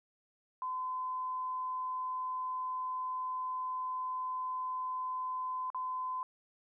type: tone with dropouts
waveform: sine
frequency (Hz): 1021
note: C6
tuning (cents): -43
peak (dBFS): -34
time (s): 0.62-6.23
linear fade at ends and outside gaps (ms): 1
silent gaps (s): 5.702-5.746
effects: none

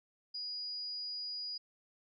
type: tone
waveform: sine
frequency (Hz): 4900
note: D#8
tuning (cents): -27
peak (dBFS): -38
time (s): 0.34-1.58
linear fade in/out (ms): 10
effects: none

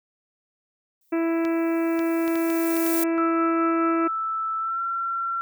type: noise with exponential growth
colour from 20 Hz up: violet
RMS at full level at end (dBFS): -26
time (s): 1.01-3.04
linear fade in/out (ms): 5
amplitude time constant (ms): 440
type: harmonic tone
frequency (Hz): 330.8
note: E4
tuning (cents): +6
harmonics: 1 / 2 / 3 / 4 / 5 / 6 / 7 / 8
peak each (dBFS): -21 / -31 / -38 / -37 / -40 / -43 / -40 / -45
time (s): 1.12-4.08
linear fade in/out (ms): 10
type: clicks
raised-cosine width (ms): 0.2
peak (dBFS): -19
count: 7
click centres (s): 1.451 / 1.992 / 2.279 / 2.356 / 2.502 / 2.768 / 2.865
type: tone with pitch glide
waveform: sine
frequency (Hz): 1318.5 to 1360.3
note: E6 to F6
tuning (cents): 0 to -46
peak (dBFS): -24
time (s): 3.18-5.41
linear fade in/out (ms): 0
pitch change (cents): +54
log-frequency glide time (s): 4.59-4.8
effects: none

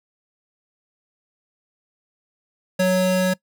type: tone pair together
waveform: square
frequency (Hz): 185 / 554.4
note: F#3 / C#5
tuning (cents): 0 / 0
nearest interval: octave + perfect fifth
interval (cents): 1900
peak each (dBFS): -20 / -21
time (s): 2.79-3.34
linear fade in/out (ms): 10
effects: noise-tail reverb RT60 0.1 s tail -22 dB re dry

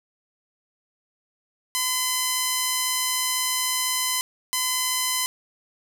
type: tone bursts at uneven times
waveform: 5% pulse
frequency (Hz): 1018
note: C6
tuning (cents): -48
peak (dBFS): -10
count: 2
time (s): 1.75-4.21 / 4.53-5.26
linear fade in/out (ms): 0
effects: none

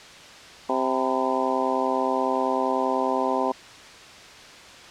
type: harmonic tone with a mistuned harmonic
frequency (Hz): 130.81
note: C3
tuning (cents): 0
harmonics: 2 / 3 / 4 / 5 / 6 / 7 / 8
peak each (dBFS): -29 / -29 / -29 / -29 / -29 / -29 / -29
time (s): 0.69-3.52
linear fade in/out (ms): 5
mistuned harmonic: 8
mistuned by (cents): -69
effects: white hiss -44 dBFS RMS until 4.9 s + low-pass 5000 Hz 12 dB/octave

